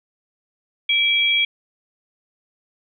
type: tone pair together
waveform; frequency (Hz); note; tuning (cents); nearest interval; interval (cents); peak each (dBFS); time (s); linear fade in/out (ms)
sine; 2331 / 3297; D7 / G#7; -14 / -13; tritone; 601; -18; 0.89-1.45; 5
effects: none